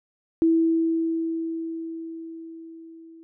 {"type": "tone with level ramp", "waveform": "sine", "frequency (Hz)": 327.7, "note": "E4", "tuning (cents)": -10, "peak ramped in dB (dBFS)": [-15, -44], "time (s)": [0.42, 3.23], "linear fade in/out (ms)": 0, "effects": []}